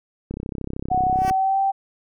click train, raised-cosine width 3 ms, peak -16 dBFS, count 34, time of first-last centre 0.31-1.31 s, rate 33 Hz
sine tone with pitch glide, 740 to 779.9 Hz, F#5 to G5, 0 to -9 cents, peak -17 dBFS, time 0.9-1.72 s, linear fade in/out 20 ms, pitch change +91 cents, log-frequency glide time 1.06-1.59 s
10% pulse tone with exponential growth, 380.8 Hz, F#4, 50 cents sharp, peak -17 dBFS, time 1.11-1.3 s, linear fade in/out 0 ms, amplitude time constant 40 ms
effects none

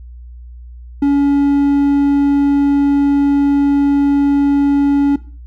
triangle tone, 282.6 Hz, C#4, 34 cents sharp, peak -7 dBFS, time 1.02-5.16 s, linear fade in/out 5 ms, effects noise-tail reverb RT60 0.4 s tail -18 dB re dry + added 60 Hz sine -31 dBFS peak until 5.46 s

